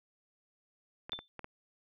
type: clicks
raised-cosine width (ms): 0.5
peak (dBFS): -28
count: 5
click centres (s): 1.095 / 1.132 / 1.19 / 1.393 / 1.444
type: tone with exponential decay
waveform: sine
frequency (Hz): 3543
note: A7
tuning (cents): +11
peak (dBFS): -32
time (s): 1.12-1.28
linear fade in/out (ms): 0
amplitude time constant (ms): 33
effects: none